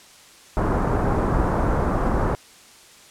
pink low-pass noise, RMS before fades -21 dBFS, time 0.57-2.35 s, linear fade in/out 0 ms, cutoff 1300 Hz, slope 24 dB/octave, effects white hiss -48 dBFS RMS until 3.1 s + low-pass 9000 Hz 12 dB/octave

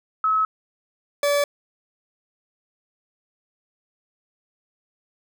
sine / 40% pulse tone pair in turn, 1289 / 575.3 Hz, E6 / D5, -39 / -36 cents, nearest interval octave + major second, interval 1397 cents, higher first, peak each -17 dBFS, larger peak neither, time 0.24-0.45 / 1.23-1.44 s, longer neither, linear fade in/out 2 ms, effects none

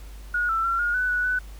sine tone with pitch steps, 1446 / 1332 / 1363 / 1429 / 1496 / 1474 / 1496 Hz, F#6 / E6 / F6 / F6 / F#6 / F#6 / F#6, -40 / +18 / -43 / +39 / +19 / -7 / +19 cents, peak -21 dBFS, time 0.34-1.39 s, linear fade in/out 5 ms, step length 150 ms, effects added 50 Hz sine -38 dBFS peak until 1.59 s + pink hiss -51 dBFS RMS until 1.59 s

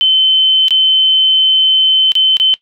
sine tone with dropouts, 3068 Hz, G7, 38 cents flat, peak -7 dBFS, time 0.01-2.54 s, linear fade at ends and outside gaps 0 ms, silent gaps 0.683-0.707 / 2.119-2.153 / 2.369-2.399 s, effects noise-tail reverb RT60 0.1 s tail -17 dB re dry

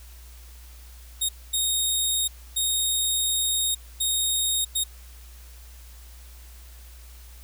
15% pulse tone bursts at uneven times, 3724 Hz, A#7, 2 cents flat, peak -15 dBFS, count 5, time 1.21-1.29 / 1.53-2.28 / 2.56-3.75 / 4-4.65 / 4.75-4.84 s, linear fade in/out 10 ms, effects added 60 Hz sine -43 dBFS peak until 7.43 s + white hiss -52 dBFS RMS until 7.43 s

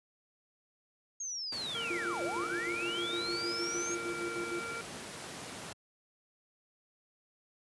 sine linear two-way sweep, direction down then up, 6580 to 493.9 to 6580 Hz, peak -36 dBFS, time 1.2-3.95 s, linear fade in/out 5 ms, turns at 2.23 s
pink noise, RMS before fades -43 dBFS, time 1.52-5.73 s, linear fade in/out 5 ms
harmonic tone, 462 Hz, A#4, 16 cents flat, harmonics 1 / 3 / 5, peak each -45 / -40 / -44 dBFS, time 1.75-4.81 s, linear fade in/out 0 ms
sine tone with tremolo, 347 Hz, F4, 11 cents flat, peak -35 dBFS, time 1.9-4.6 s, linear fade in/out 5 ms, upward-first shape square, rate 6.5 Hz, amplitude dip 65%
effects high-pass 150 Hz 12 dB/octave + resampled to 24000 Hz

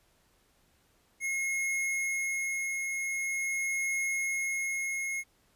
square tone with tremolo, 2161 Hz, C#7, 45 cents flat, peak -29 dBFS, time 1.2-5.24 s, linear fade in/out 50 ms, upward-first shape triangle, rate 0.45 Hz, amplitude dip 30%, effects pink hiss -68 dBFS RMS until 5.55 s + resampled to 32000 Hz

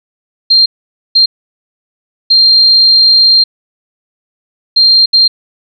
sine tone bursts at uneven times, 4186 Hz, C8, in tune, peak -3 dBFS, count 5, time 0.5-0.66 / 1.15-1.26 / 2.3-3.44 / 4.76-5.06 / 5.13-5.28 s, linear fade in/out 10 ms, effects none

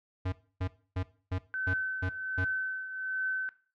square tone bursts, 92.5 Hz, F#2, in tune, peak -30 dBFS, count 7, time 0.25-2.448 s, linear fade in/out 10 ms, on 74 ms, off 280 ms
sine tone with tremolo, 1527 Hz, G6, 46 cents flat, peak -28 dBFS, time 1.54-3.49 s, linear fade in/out 0 ms, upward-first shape triangle, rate 1.3 Hz, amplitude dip 70%
effects noise-tail reverb RT60 0.4 s tail -18 dB re dry + low-pass 3000 Hz 12 dB/octave

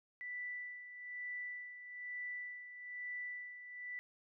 sine tone with tremolo, 1975.5 Hz, B6, in tune, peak -40 dBFS, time 0.21-3.99 s, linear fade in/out 0 ms, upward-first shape sine, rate 1.1 Hz, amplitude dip 65%, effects none

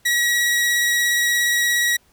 sawtooth tone with vibrato, 1916 Hz, A#6, 47 cents sharp, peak -13 dBFS, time 0.05-1.97 s, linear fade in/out 10 ms, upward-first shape triangle, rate 17 Hz, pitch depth 15 cents each way, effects pink hiss -58 dBFS RMS until 2.12 s

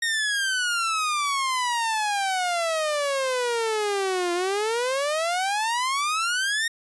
sawtooth exponential two-way sweep, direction down then up, 1864.7 to 344.7 to 1864.7 Hz, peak -19 dBFS, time 0.02-6.68 s, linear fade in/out 5 ms, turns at 4.33 s, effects resampled to 24000 Hz

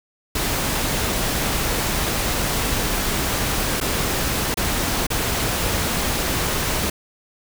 pink noise with dropouts, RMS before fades -22 dBFS, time 0.35-6.9 s, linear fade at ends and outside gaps 5 ms, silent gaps 3.803-3.811 / 4.543-4.571 / 5.068-5.102 s, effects none

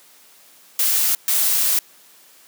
blue noise bursts at uneven times, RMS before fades -18 dBFS, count 2, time 0.79-1.15 / 1.28-1.79 s, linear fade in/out 2 ms, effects white hiss -50 dBFS RMS until 2.47 s + high-pass 200 Hz 12 dB/octave

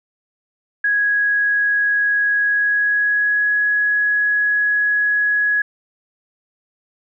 sine tone with pitch glide, 1661.2 to 1676.6 Hz, G#6 to G#6, 0 to +16 cents, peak -14 dBFS, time 0.84-5.62 s, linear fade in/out 5 ms, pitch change +16 cents, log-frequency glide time 2.43-3.51 s, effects none

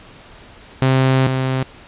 sawtooth tone pair in turn, 131.7 / 131.08 Hz, C3 / C3, +12 / +4 cents, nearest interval unison, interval 8 cents, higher first, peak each -8 / -13 dBFS, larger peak first, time 0.82-1.27 / 1.27-1.63 s, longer first, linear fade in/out 0 ms, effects pink hiss -42 dBFS RMS until 1.87 s + resampled to 8000 Hz

